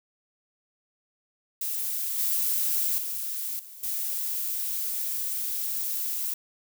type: noise with level steps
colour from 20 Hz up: violet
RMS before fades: -30 / -26 / -32 / -45 / -30 dBFS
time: 1.61-6.34 s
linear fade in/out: 5 ms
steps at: 2.18 / 2.98 / 3.59 / 3.83 s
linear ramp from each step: 5 ms
effects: none